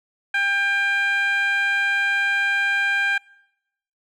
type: tone with band-pass filter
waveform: 15% pulse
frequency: 797 Hz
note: G5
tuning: 28 cents sharp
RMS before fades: -21 dBFS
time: 0.34-3.18 s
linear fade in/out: 5 ms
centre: 1800 Hz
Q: 3.1
effects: noise-tail reverb RT60 0.9 s tail -25 dB re dry